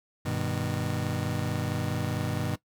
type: chord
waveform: 30% pulse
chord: G augmented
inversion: none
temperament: just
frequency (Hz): 98 / 122.5 / 153.12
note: G2 / B2 / D#3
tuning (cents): 0 / -14 / -27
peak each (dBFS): -30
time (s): 0.25-2.56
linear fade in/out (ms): 10
effects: noise-tail reverb RT60 0.1 s tail -18 dB re dry